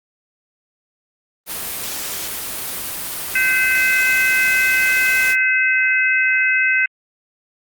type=noise; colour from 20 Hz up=white; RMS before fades=-26 dBFS; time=1.46-5.36 s; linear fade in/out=50 ms
type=harmonic tone; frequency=514 Hz; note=C5; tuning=31 cents flat; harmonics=3 / 4 / 5; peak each=-17 / -18 / -19 dBFS; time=3.35-6.86 s; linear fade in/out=5 ms
effects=Opus 32 kbps